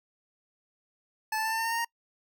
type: tone with pitch steps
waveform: 25% pulse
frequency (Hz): 870 / 878.6 / 887.3 / 896 / 904.9 / 913.8 / 922.8 / 931.9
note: A5 / A5 / A5 / A5 / A5 / A#5 / A#5 / A#5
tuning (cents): -20 / -3 / +14 / +31 / +48 / -35 / -18 / -1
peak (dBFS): -24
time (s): 1.32-1.848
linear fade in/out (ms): 5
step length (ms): 66
effects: noise-tail reverb RT60 0.1 s tail -26 dB re dry